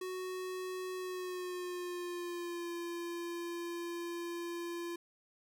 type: tone with pitch glide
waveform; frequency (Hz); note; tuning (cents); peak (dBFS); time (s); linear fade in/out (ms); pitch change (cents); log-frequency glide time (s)
square; 370 to 343.2; F#4 to F4; 0 to -30; -39; 0.01-4.96; 5; -130; 0.95-2.71
effects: none